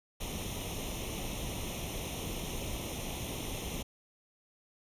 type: noise with comb filter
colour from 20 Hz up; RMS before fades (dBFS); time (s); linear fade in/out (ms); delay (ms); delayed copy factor
pink; -38; 0.2-3.83; 10; 0.32; +0.8
effects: resampled to 32000 Hz